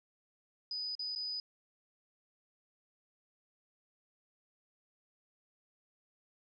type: tone with dropouts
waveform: sine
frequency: 4978 Hz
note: D#8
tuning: in tune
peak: -36 dBFS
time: 0.71-1.4 s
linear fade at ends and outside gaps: 2 ms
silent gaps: 0.952-0.993 / 1.151-1.159 s
effects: none